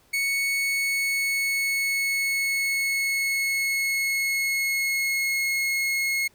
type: tone with pitch glide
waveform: 40% pulse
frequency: 2215 to 2168 Hz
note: C#7 to C#7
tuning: -2 to -39 cents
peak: -22 dBFS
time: 0.13-6.28 s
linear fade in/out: 10 ms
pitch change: -37 cents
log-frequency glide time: 0.45-5.44 s
effects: pink hiss -60 dBFS RMS until 6.34 s